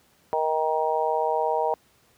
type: harmonic tone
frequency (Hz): 157.2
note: D#3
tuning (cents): +18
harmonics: 3 / 4 / 5 / 6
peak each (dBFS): -27 / -27 / -27 / -27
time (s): 0.33-1.74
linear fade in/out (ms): 0
effects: pink hiss -61 dBFS RMS until 2.17 s + high-pass 80 Hz 12 dB/octave